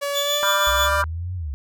sawtooth tone with pitch glide, 568 to 595.2 Hz, C#5 to D5, +42 to +23 cents, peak -19 dBFS, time 0.01-1.03 s, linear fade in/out 20 ms, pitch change +81 cents, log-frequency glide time 0.19-0.47 s
35% pulse tone with tremolo, 3460 Hz, A7, 30 cents flat, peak -18 dBFS, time 0.13-0.9 s, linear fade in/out 50 ms, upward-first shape sine, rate 6.1 Hz, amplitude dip 50%
sine chord, G dominant seventh, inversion first, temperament equal, 987.8 / 1174.7 / 1396.9 / 1568 Hz, B5 / D6 / F6 / G6, 0 / 0 / 0 / 0 cents, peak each -25 / -24 / -24 / -26 dBFS, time 0.43-1.04 s, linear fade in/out 0 ms
sine linear two-way sweep, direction up then down, 59.1 to 92.9 to 64.9 Hz, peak -25 dBFS, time 0.67-1.54 s, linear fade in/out 0 ms, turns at 1.35 s
effects none

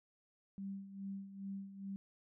sine tone with tremolo, 196 Hz, G3, in tune, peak -40 dBFS, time 0.58-1.96 s, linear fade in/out 0 ms, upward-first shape sine, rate 2.4 Hz, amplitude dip 70%, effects none

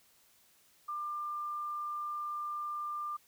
sine tone, 1194 Hz, D6, 28 cents sharp, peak -35 dBFS, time 0.88-3.17 s, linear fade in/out 10 ms, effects white hiss -66 dBFS RMS until 3.27 s

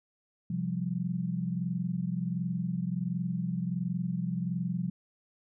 sine chord, C suspended fourth, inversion none, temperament equal, 130.81 / 174.61 / 196 Hz, C3 / F3 / G3, 0 / 0 / 0 cents, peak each -36 / -31 / -36 dBFS, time 0.5-4.9 s, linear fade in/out 5 ms, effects none

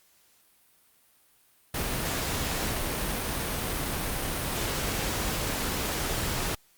pink noise, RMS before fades -30 dBFS, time 1.74-6.55 s, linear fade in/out 5 ms, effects white hiss -63 dBFS RMS until 6.77 s + Opus 48 kbps

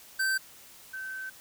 square / sine tone pair in turn, 1551 / 1541.2 Hz, G6 / G6, -19 / -30 cents, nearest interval unison, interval 11 cents, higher first, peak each -26 / -35 dBFS, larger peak first, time 0.19-0.38 / 0.93-1.3 s, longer second, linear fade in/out 10 ms, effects white hiss -52 dBFS RMS until 1.4 s

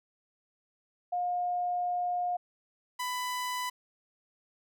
sine / sawtooth tone pair in turn, 713 / 996.7 Hz, F5 / B5, +36 / +16 cents, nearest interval tritone, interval 580 cents, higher second, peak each -28 dBFS, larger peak neither, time 1.12-2.37 / 2.99-3.7 s, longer first, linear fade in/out 10 ms, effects none

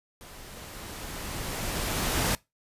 pink noise with level ramp, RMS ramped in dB -47 to -25 dBFS, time 0.21-2.35 s, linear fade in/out 0 ms, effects noise-tail reverb RT60 0.2 s tail -22 dB re dry + resampled to 32000 Hz

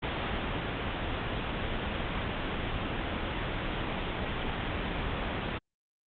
pink low-pass noise, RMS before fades -33 dBFS, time 0.02-5.59 s, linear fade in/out 20 ms, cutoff 3600 Hz, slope 96 dB/octave, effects Opus 48 kbps

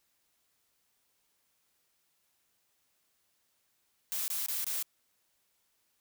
blue noise bursts, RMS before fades -34 dBFS, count 4, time 4.12-4.826 s, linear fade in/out 0 ms, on 160 ms, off 22 ms, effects white hiss -75 dBFS RMS until 6 s

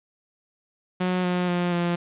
sawtooth tone with pitch steps, 182.3 / 179.27 / 176.29 / 173.37 Hz, F#3 / F3 / F3 / F3, -25 / +46 / +17 / -12 cents, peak -18 dBFS, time 1-1.96 s, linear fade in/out 10 ms, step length 240 ms, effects resampled to 8000 Hz + 8-bit

